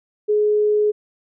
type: tone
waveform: sine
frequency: 420.7 Hz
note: G#4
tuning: 22 cents sharp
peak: -14 dBFS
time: 0.28-0.92 s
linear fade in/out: 20 ms
effects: none